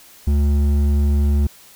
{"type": "tone with hard clipping", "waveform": "sine", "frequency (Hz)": 72, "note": "D2", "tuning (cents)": -34, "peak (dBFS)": -15, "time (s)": [0.27, 1.47], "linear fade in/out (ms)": 5, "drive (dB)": 8, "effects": ["white hiss -46 dBFS RMS until 1.75 s"]}